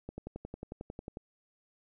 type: click train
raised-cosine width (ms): 2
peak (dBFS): -27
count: 13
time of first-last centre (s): 0.09-1.171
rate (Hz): 11.1
effects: none